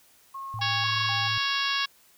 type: tone with vibrato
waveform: sine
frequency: 932.3 Hz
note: A#5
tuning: in tune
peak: -34 dBFS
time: 0.34-1.28 s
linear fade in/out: 10 ms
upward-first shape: square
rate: 2 Hz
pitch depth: 260 cents each way
type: tone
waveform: sine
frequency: 109.6 Hz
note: A2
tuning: 6 cents flat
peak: -33 dBFS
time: 0.54-1.38 s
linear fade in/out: 0 ms
type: harmonic tone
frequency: 554.4 Hz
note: C#5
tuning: in tune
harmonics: 2 / 3 / 4 / 5 / 6 / 7 / 8 / 9 / 10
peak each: -31 / -31 / -36 / -32 / -32 / -34 / -36 / -36 / -37 dBFS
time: 0.61-1.86 s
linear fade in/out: 10 ms
effects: white hiss -59 dBFS RMS until 2.17 s